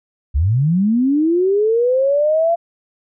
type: linear sweep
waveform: sine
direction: up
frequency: 61.4 to 688 Hz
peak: -12 dBFS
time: 0.34-2.56 s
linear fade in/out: 20 ms
effects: none